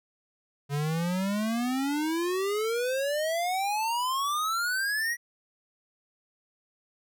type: exponential sweep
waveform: square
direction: up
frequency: 140 to 1940 Hz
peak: -27 dBFS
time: 0.69-5.17 s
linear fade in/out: 50 ms
effects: none